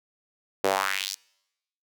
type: tone with high-pass filter sweep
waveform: sawtooth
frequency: 96.6 Hz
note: G2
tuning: 25 cents flat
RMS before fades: -27 dBFS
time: 0.64-1.15 s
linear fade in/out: 0 ms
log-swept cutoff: 430 to 5900 Hz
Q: 2.5
effects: noise-tail reverb RT60 0.9 s tail -26 dB re dry